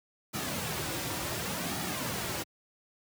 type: noise with flanger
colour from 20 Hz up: pink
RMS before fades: -34 dBFS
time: 0.33-2.44 s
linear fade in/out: 20 ms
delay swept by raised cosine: 1.9 to 4.8 ms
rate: 0.68 Hz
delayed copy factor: -0.55
effects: high-pass 100 Hz 12 dB/octave